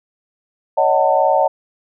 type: chord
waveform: sine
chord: D# half-diminished seventh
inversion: third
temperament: just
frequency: 560 / 622.3 / 746.7 / 896 Hz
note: C#5 / D#5 / F#5 / A5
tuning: +18 / 0 / +16 / +31 cents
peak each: -17 dBFS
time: 0.77-1.48 s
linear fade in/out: 10 ms
effects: none